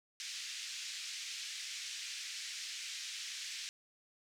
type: band-pass noise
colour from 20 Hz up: white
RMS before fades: -44 dBFS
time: 0.2-3.69 s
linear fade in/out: 0 ms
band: 2000 to 6500 Hz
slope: 24 dB/octave
effects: none